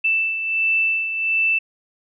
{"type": "beating tone pair", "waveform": "sine", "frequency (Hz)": [2652, 2653.4], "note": ["E7", "E7"], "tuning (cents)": [10, 11], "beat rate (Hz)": 1.4, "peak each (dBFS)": [-18, -26], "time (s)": [0.04, 1.59], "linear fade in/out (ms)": 10, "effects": []}